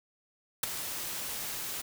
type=noise with ADSR envelope; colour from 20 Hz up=white; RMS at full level=-25 dBFS; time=0.63-1.82 s; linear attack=5 ms; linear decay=10 ms; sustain=-12 dB; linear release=13 ms; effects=none